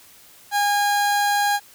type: tone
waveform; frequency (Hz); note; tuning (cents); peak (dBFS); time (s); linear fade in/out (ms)
30% pulse; 817; G#5; -29; -15; 0.51-1.6; 50
effects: white hiss -49 dBFS RMS until 1.74 s